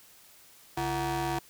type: ring-modulated tone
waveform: 25% pulse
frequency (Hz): 200.5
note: G3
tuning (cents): +39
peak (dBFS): -22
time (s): 0.77-1.39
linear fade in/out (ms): 5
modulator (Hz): 540
effects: white hiss -56 dBFS RMS until 1.49 s